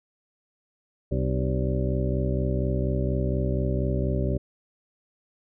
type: harmonic tone with a mistuned harmonic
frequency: 64.2 Hz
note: C2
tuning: 32 cents flat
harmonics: 1 / 2 / 3 / 4 / 5 / 6 / 8 / 9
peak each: -27 / -27 / -32 / -34 / -37 / -32 / -38 / -34 dBFS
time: 1.11-4.38 s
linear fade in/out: 10 ms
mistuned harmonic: 5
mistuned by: -78 cents
effects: none